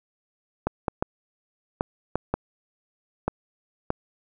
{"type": "clicks", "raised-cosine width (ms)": 1, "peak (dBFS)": -9, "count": 8, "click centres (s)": [0.67, 0.882, 1.025, 1.809, 2.156, 2.34, 3.28, 3.904], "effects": []}